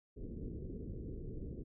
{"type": "low-pass noise", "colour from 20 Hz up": "pink", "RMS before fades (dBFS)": -44, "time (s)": [0.16, 1.64], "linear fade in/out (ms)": 20, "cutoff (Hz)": 450, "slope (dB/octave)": 48, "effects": []}